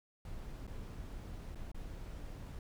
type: noise with dropouts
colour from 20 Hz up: brown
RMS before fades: -45 dBFS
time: 0.25-2.59 s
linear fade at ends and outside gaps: 2 ms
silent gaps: 0.669-0.676 / 1.548-1.555 / 1.717-1.745 s
effects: none